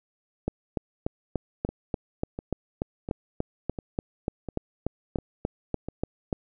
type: two click trains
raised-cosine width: 2 ms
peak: -13 / -20 dBFS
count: 21 / 7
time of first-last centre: 0.48-6.328 / 1.69-5.886 s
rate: 3.42 / 1.43 Hz
effects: none